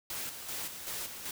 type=noise with tremolo; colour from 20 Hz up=white; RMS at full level=-38 dBFS; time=0.1-1.31 s; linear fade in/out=2 ms; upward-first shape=square; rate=2.6 Hz; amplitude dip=50%; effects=none

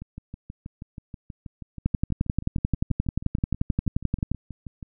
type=two click trains; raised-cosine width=5 ms; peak=-24 / -10 dBFS; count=31 / 29; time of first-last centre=0.02-4.828 / 1.86-4.316 s; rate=6.24 / 11.4 Hz; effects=none

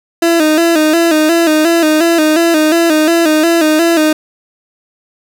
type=tone with vibrato; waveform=30% pulse; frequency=322.2 Hz; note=E4; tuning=39 cents flat; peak=-5 dBFS; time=0.22-4.13 s; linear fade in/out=5 ms; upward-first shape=square; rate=2.8 Hz; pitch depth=74 cents each way; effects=none

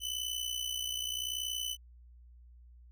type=tone with amplitude modulation; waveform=sawtooth; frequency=3007 Hz; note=F#7; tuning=27 cents sharp; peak=-28 dBFS; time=0-1.77 s; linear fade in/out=50 ms; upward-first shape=sine; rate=60.8 Hz; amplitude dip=70%; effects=added 60 Hz sine -53 dBFS peak until 2.91 s

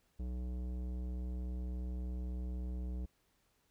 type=tone with tanh clipping; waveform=sine; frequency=61.74 Hz; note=B1; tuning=in tune; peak=-39 dBFS; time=0.19-3.06 s; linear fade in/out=10 ms; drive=15 dB; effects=pink hiss -75 dBFS RMS until 3.7 s

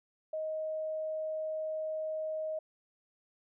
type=tone; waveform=sine; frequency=627 Hz; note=D#5; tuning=13 cents sharp; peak=-33 dBFS; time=0.33-2.59 s; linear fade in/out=5 ms; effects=none

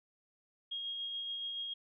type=tone with tremolo; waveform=sine; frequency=3263 Hz; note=G#7; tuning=31 cents flat; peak=-36 dBFS; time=0.71-1.74 s; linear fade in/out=10 ms; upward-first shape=sine; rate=7 Hz; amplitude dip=25%; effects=none

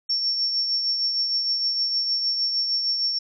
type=tone with tremolo; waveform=sine; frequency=5460 Hz; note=F8; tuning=40 cents flat; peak=-19 dBFS; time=0.09-3.19 s; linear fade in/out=10 ms; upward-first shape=triangle; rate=6.5 Hz; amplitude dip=45%; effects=none

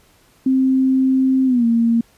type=tone with pitch glide; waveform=sine; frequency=262.8 to 231.4 Hz; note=C4 to A#3; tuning=+8 to -13 cents; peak=-12 dBFS; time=0.46-2.01 s; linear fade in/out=5 ms; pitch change=-221 cents; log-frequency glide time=1.46-1.65 s; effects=pink hiss -54 dBFS RMS until 2.17 s + resampled to 32000 Hz

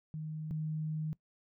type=tone pair in turn; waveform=sine; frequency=155.56 / 155.56 Hz; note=D#3 / D#3; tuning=0 / 0 cents; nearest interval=unison; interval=0 cents; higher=neither; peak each=-37 / -33 dBFS; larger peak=second; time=0.14-0.51 / 0.51-1.13 s; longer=second; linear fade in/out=0 ms; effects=noise-tail reverb RT60 0.1 s tail -21 dB re dry

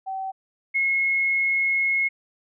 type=tone pair in turn; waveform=sine; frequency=767 / 2169 Hz; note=G5 / C#7; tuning=-38 / -38 cents; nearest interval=octave + tritone; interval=1800 cents; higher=second; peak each=-27 / -19 dBFS; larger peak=second; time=0.06-0.32 / 0.74-2.09 s; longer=second; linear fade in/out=20 ms; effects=none

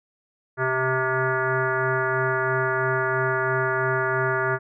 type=tone with frequency modulation; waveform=sine; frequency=912 Hz; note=A#5; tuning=38 cents flat; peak=-20 dBFS; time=0.57-4.59 s; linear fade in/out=50 ms; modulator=261 Hz; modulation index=3; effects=none

